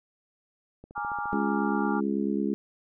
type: click train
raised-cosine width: 2 ms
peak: -32 dBFS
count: 8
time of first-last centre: 0.84-1.326 s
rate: 14.4 Hz
type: chord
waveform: sine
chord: Bb dominant seventh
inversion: third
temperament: equal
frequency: 830.6 / 932.3 / 1174.7 / 1396.9 Hz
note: Ab5 / Bb5 / D6 / F6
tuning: 0 / 0 / 0 / 0 cents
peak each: -32 / -38 / -36 / -35 dBFS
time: 0.95-2.01 s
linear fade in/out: 20 ms
type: harmonic tone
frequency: 69.1 Hz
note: C#2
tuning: 5 cents flat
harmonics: 3 / 4 / 5 / 6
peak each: -28 / -30 / -32 / -34 dBFS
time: 1.33-2.54 s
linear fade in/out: 0 ms
effects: none